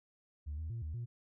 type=tone with pitch steps; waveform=sine; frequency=73.9 / 79.4 / 115.5 / 77.5 / 118.9 Hz; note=D2 / D#2 / A#2 / D#2 / A#2; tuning=+11 / +36 / -16 / -6 / +35 cents; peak=-36 dBFS; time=0.46-1.06 s; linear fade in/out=20 ms; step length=120 ms; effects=tanh soft clip ceiling -35 dBFS